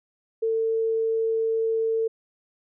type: tone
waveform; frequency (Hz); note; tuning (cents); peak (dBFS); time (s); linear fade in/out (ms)
sine; 448.8; A4; +34; -21; 0.42-2.08; 10
effects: none